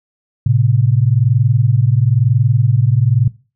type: tone pair together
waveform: sine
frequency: 111.1 / 132.12 Hz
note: A2 / C3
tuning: +17 / +17 cents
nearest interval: minor third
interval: 300 cents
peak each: -12 dBFS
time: 0.46-3.28 s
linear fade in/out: 5 ms
effects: noise-tail reverb RT60 0.3 s tail -19 dB re dry